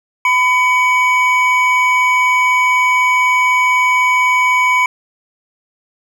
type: tone pair together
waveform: triangle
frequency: 1006 / 2258 Hz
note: B5 / C#7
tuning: +32 / +31 cents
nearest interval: octave + major second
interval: 1399 cents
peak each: -11 dBFS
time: 0.25-4.86 s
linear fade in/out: 2 ms
effects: none